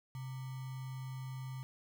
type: tone with sample-and-hold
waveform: sine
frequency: 130.6 Hz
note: C3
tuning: 3 cents flat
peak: -40 dBFS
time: 0.15-1.63 s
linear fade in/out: 0 ms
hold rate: 1050 Hz
effects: none